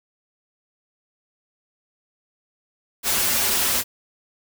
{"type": "noise with comb filter", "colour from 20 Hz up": "white", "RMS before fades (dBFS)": -21, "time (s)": [3.03, 3.84], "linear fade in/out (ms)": 50, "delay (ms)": 6.5, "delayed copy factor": -0.65, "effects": []}